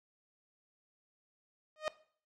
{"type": "tone with exponential growth", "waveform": "sawtooth", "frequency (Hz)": 618, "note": "D#5", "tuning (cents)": -12, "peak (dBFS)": -25, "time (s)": [1.76, 1.88], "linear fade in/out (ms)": 0, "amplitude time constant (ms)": 26, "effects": ["noise-tail reverb RT60 0.5 s tail -18 dB re dry", "low-pass 5000 Hz 12 dB/octave"]}